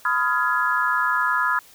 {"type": "chord", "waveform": "sine", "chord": "F half-diminished seventh", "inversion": "second", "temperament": "just", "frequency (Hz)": [1005.8, 1257.2, 1396.9, 1676.3], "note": ["Cb6", "Eb6", "F6", "Ab6"], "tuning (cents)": [31, 18, 0, 16], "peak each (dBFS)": -24, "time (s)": [0.05, 1.59], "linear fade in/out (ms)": 2, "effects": ["white hiss -50 dBFS RMS until 1.74 s"]}